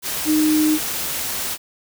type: tone in noise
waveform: sine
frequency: 308 Hz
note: D#4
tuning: 17 cents flat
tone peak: -14 dBFS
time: 0.25-0.79 s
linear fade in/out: 50 ms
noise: white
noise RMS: -25 dBFS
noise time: 0.02-1.58 s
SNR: +8 dB
effects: none